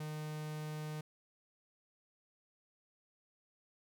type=tone; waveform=45% pulse; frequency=153.2 Hz; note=D#3; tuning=27 cents flat; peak=-40 dBFS; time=0-1.01 s; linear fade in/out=5 ms; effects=none